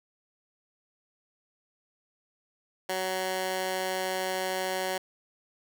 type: tone with high-pass filter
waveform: 15% pulse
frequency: 186.9 Hz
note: F#3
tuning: 18 cents sharp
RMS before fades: -31 dBFS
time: 2.89-4.98 s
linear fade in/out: 5 ms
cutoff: 490 Hz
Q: 0.7
effects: none